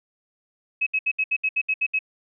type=tone bursts; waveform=sine; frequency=2563 Hz; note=E7; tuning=49 cents flat; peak=-19 dBFS; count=10; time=0.81-1.991 s; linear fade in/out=10 ms; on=56 ms; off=69 ms; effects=none